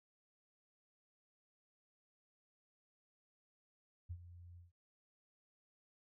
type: tone with ADSR envelope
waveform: sine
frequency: 87.31 Hz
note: F2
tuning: in tune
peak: -40 dBFS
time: 4.09-4.72 s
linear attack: 20 ms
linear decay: 60 ms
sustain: -13 dB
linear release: 150 ms
effects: none